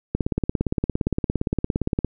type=click train; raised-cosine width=3 ms; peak=-8 dBFS; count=34; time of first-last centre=0.15-2.047 s; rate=17.4 Hz; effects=none